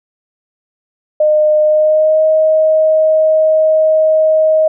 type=tone with pitch glide; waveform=sine; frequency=610 to 628.2 Hz; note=D#5 to D#5; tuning=-34 to +16 cents; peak=-7 dBFS; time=1.2-4.68 s; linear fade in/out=5 ms; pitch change=+50 cents; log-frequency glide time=1.62-2.24 s; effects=none